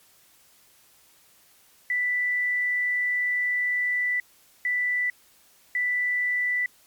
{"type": "tone bursts at uneven times", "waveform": "sine", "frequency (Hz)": 1978, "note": "B6", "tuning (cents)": 2, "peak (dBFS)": -22, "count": 3, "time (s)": [[1.9, 4.2], [4.65, 5.1], [5.75, 6.66]], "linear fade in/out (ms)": 2, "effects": ["white hiss -58 dBFS RMS until 6.86 s", "MP3 96 kbps"]}